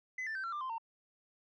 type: tone with pitch steps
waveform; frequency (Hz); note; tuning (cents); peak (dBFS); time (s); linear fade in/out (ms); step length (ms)
sine; 2023 / 1771.3 / 1551 / 1358 / 1189.1 / 1041.1 / 911.6; B6 / A6 / G6 / F6 / D6 / C6 / A#5; +41 / +11 / -19 / -49 / +21 / -9 / -39; -34; 0.18-0.782; 5; 86
effects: tanh soft clip ceiling -35 dBFS